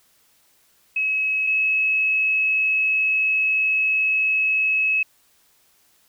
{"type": "tone pair in turn", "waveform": "sine", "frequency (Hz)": [2566, 2577], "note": ["E7", "E7"], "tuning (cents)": [-47, -40], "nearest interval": "unison", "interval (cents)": 7, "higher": "second", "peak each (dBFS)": [-19, -17], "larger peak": "second", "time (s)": [[0.96, 1.47], [1.47, 5.03]], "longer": "second", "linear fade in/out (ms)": 5, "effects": ["white hiss -60 dBFS RMS until 6.08 s"]}